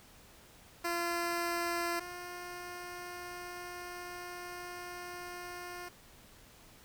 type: tone pair in turn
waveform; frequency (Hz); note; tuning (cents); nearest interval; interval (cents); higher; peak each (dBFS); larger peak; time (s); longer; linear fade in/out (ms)
10% pulse; 343.4 / 354.5; F4 / F4; -29 / +26; minor second; 55; second; -24 / -34; first; 0.84-2 / 2-5.89; second; 10
effects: pink hiss -58 dBFS RMS until 6.84 s